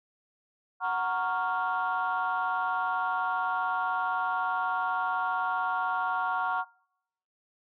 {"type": "chord", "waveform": "sine", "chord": "Gb major seventh", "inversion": "none", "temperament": "equal", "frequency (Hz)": [740, 932.3, 1108.7, 1396.9], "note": ["Gb5", "Bb5", "Db6", "F6"], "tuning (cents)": [0, 0, 0, 0], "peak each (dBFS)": -31, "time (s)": [0.8, 6.65], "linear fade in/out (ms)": 50, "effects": ["noise-tail reverb RT60 0.8 s tail -25 dB re dry", "tanh soft clip ceiling -20 dBFS"]}